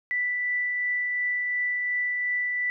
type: tone with tremolo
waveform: sine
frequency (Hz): 1975.5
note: B6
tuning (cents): 0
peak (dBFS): -23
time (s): 0.11-2.7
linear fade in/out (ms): 0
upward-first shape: triangle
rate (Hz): 2.8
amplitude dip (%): 25
effects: none